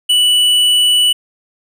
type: tone with hard clipping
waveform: sine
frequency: 2960 Hz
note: F#7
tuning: in tune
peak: -10 dBFS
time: 0.09-1.13 s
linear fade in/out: 10 ms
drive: 8 dB
effects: none